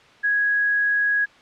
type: tone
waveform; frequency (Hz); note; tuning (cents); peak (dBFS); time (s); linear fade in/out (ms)
sine; 1661.2; G#6; 0; -17; 0.23-1.26; 20
effects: white hiss -50 dBFS RMS until 1.41 s + low-pass 3000 Hz 12 dB/octave